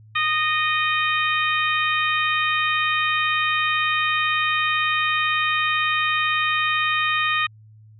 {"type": "harmonic tone", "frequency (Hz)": 618, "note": "D#5", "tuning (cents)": -12, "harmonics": [2, 3, 4, 5, 6], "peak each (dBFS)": [-23, -24, -24, -29, -30], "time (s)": [0.15, 7.47], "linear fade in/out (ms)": 10, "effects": ["added 108 Hz sine -45 dBFS peak until 7.99 s"]}